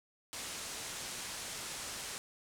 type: low-pass noise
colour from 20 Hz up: white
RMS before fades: -43 dBFS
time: 0.33-2.18 s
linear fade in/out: 0 ms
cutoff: 9400 Hz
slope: 24 dB/octave
effects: none